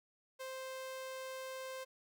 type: tone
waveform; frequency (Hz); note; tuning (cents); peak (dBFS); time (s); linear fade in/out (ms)
sawtooth; 523.3; C5; 0; -39; 0.39-1.85; 20
effects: none

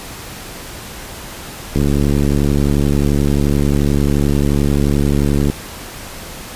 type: click train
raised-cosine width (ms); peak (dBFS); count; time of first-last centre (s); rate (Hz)
3; -3; 268; 1.76-5.499; 71.4
effects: pink hiss -31 dBFS RMS until 6.55 s + resampled to 32000 Hz

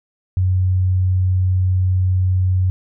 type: tone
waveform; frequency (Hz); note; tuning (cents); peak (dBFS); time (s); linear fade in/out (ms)
sine; 92.5; F#2; 0; -13; 0.37-2.7; 0
effects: none

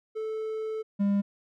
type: tone pair in turn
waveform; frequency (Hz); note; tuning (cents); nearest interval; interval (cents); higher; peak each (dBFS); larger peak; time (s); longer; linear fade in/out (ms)
triangle; 437.8 / 200.8; A4 / G3; -9 / +42; octave + minor second; 1349; first; -28 / -20; second; 0.15-0.83 / 0.99-1.22; first; 20
effects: none

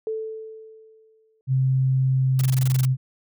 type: tone with exponential decay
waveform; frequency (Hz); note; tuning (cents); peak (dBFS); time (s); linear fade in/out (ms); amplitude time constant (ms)
sine; 440; A4; 0; -23; 0.07-1.41; 1; 290
type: tone with pitch glide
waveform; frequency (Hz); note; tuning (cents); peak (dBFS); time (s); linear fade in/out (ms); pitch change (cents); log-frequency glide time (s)
sine; 131.6 to 130.46; C3 to C3; +10 to -5; -17; 1.47-2.97; 50; -15; 2.1-2.8
type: noise bursts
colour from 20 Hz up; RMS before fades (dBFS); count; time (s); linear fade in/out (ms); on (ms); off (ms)
white; -32; 11; 2.39-2.853; 2; 23; 21
effects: none

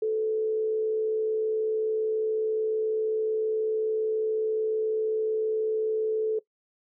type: tone with frequency modulation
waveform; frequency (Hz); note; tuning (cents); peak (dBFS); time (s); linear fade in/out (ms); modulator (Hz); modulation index
sine; 436.5; A4; -14; -23; 0.02-6.39; 5; 65.5; 0.23
effects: noise-tail reverb RT60 0.1 s tail -19 dB re dry

